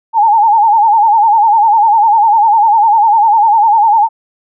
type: tone with vibrato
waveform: sine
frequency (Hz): 866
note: A5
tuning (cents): -28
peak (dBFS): -5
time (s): 0.13-4.09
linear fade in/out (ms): 50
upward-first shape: sine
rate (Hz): 10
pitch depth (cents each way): 110
effects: none